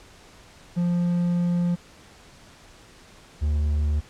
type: tone pair in turn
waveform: triangle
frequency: 174.61 / 74.44 Hz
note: F3 / D2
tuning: 0 / +24 cents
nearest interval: octave + minor third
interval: 1476 cents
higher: first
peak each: -18 dBFS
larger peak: neither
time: 0.76-1.76 / 3.41-4.01 s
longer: first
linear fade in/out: 20 ms
effects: pink hiss -50 dBFS RMS until 4.09 s + low-pass 8000 Hz 12 dB/octave